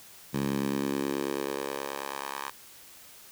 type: tone with high-pass filter sweep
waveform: 10% pulse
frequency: 69.3 Hz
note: C#2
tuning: in tune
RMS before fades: -32 dBFS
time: 0.33-2.51 s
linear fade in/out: 20 ms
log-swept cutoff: 160 to 1000 Hz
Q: 1.8
effects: white hiss -51 dBFS RMS until 3.31 s